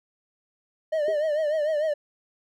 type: tone with vibrato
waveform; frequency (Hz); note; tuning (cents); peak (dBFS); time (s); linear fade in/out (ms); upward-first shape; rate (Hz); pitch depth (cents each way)
triangle; 611; D#5; -32; -20; 0.92-1.94; 10; triangle; 6.7; 100
type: tone with exponential decay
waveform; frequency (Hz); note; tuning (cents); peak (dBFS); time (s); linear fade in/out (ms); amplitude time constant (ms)
sine; 405.7; G#4; -41; -25; 1.08-1.21; 2; 28
effects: none